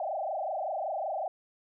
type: tone with frequency modulation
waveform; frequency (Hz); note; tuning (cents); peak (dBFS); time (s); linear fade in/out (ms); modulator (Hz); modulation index
sine; 698.5; F5; 0; -30; 0-1.28; 2; 25.3; 3.9
effects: none